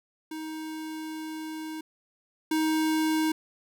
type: tone pair in turn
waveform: square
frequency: 314.6 / 314.6 Hz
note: D#4 / D#4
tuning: +19 / +19 cents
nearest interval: unison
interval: 0 cents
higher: neither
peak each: -35 / -24 dBFS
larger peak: second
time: 0.31-1.81 / 2.51-3.32 s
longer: first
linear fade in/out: 5 ms
effects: none